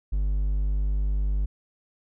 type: tone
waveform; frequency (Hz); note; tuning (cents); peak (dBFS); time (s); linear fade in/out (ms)
triangle; 49.97; G1; +34; -20; 0.12-1.46; 10
effects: none